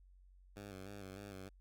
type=tone with vibrato; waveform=10% pulse; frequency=98 Hz; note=G2; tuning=in tune; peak=-40 dBFS; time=0.56-1.49 s; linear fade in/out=5 ms; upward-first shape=square; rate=3.3 Hz; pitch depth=56 cents each way; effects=added 46 Hz sine -60 dBFS peak until 1.6 s